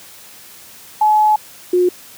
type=tone pair in turn; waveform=sine; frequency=853 / 359.4 Hz; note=G#5 / F4; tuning=+46 / +50 cents; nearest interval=octave + minor third; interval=1496 cents; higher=first; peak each=-9 / -10 dBFS; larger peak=first; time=1.01-1.36 / 1.73-1.89 s; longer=first; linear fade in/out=5 ms; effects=white hiss -40 dBFS RMS until 2.17 s + high-pass 60 Hz 12 dB/octave